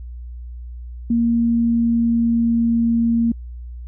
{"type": "tone with pitch glide", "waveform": "sine", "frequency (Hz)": [233.3, 231.6], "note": ["A#3", "A#3"], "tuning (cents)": [2, -11], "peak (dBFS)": -14, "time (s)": [1.1, 3.32], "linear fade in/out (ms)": 5, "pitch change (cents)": -13, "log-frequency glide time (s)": [1.33, 2.91], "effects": ["added 60 Hz sine -30 dBFS peak until 3.87 s"]}